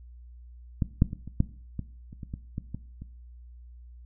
clicks, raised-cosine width 5 ms, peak -12 / -6 / -21 / -26 / -9 / -19 / -30 / -25 / -22 / -19 / -21 / -28 dBFS, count 12, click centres 0.822 / 1.021 / 1.131 / 1.276 / 1.404 / 1.793 / 2.129 / 2.232 / 2.339 / 2.581 / 2.746 / 3.02 s, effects noise-tail reverb RT60 0.5 s tail -18 dB re dry + added 60 Hz sine -45 dBFS peak until 4.05 s

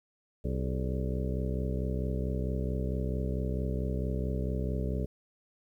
harmonic tone with a mistuned harmonic, 64.5 Hz, C2, 24 cents flat, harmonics 1 / 2 / 3 / 4 / 5 / 6 / 7 / 8 / 9, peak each -32 / -35 / -37 / -42 / -44 / -45 / -40 / -47 / -44 dBFS, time 0.44-5.06 s, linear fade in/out 10 ms, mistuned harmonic 7, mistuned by -89 cents, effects 11-bit

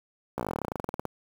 slowing click train, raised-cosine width 1 ms, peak -16 dBFS, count 22, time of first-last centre 0.38-1.053 s, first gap 15 ms, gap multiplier 1.07, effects high-pass 80 Hz 12 dB/octave + 7-bit

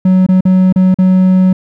triangle tone with dropouts, 186 Hz, F#3, 9 cents sharp, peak -3 dBFS, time 0.05-1.53 s, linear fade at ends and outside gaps 5 ms, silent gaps 0.265-0.287 / 0.408-0.452 / 0.726-0.759 / 0.944-0.986 s, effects none

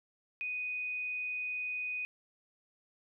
sine tone, 2489 Hz, D#7, in tune, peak -34 dBFS, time 0.41-2.05 s, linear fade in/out 0 ms, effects none

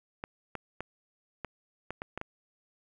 clicks, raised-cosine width 0.5 ms, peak -21 dBFS, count 8, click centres 0.239 / 0.553 / 0.806 / 1.447 / 1.906 / 2.019 / 2.176 / 2.214 s, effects 9-bit

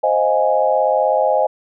sine chord, F minor seventh, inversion second, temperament equal, 523.3 / 622.3 / 698.5 / 830.6 Hz, C5 / Eb5 / F5 / Ab5, 0 / 0 / 0 / 0 cents, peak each -18 / -17 / -22 / -18 dBFS, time 0.03-1.47 s, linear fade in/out 10 ms, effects none

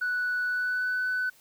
sine tone with pitch glide, 1480 to 1500.7 Hz, F#6 to F#6, 0 to +24 cents, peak -24 dBFS, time 0.01-1.3 s, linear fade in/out 10 ms, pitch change +24 cents, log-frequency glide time 0.46-0.92 s, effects tanh soft clip ceiling -23 dBFS + white hiss -59 dBFS RMS until 1.4 s

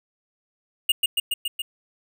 square tone with echo, 2843 Hz, F7, 30 cents sharp, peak -16 dBFS, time 0.89-0.92 s, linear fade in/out 5 ms, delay 140 ms, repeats 5, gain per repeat -2 dB, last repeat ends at 1.62 s, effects none

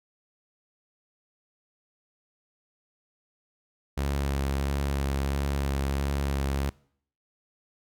sawtooth tone with vibrato, 69.3 Hz, C#2, in tune, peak -22 dBFS, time 3.97-6.7 s, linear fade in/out 10 ms, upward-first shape sine, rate 1.5 Hz, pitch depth 18 cents each way, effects noise-tail reverb RT60 0.6 s tail -23 dB re dry

